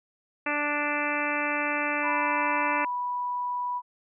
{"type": "harmonic tone", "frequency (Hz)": 293.7, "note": "D4", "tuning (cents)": 0, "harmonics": [1, 2, 3, 4, 5, 6, 7, 8, 9], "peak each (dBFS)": [-34, -34, -34, -34, -34, -34, -34, -34, -34], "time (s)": [0.46, 2.85], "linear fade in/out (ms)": 5}
{"type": "tone", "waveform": "sine", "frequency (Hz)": 983, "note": "B5", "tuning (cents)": -8, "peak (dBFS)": -27, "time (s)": [2.02, 3.82], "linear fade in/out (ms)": 50}
{"effects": []}